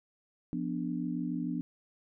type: chord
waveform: sine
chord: B diminished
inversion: second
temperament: equal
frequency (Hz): 174.61 / 246.9 / 293.7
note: F3 / B3 / D4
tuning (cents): 0 / 0 / 0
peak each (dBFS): -36 / -35 / -36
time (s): 0.53-1.61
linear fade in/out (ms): 0
effects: none